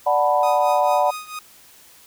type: chord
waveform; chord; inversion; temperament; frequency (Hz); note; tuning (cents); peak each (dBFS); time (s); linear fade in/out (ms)
sine; B minor seventh; first; equal; 587.3 / 740 / 880 / 987.8; D5 / F#5 / A5 / B5; 0 / 0 / 0 / 0; -20 / -19 / -24 / -21; 0.06-1.11; 10
type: tone with tremolo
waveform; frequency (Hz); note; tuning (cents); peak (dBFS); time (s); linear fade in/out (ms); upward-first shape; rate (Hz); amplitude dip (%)
sawtooth; 1244.5; D#6; 0; -24; 0.43-1.39; 2; triangle; 4.5; 85
effects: white hiss -49 dBFS RMS until 2.06 s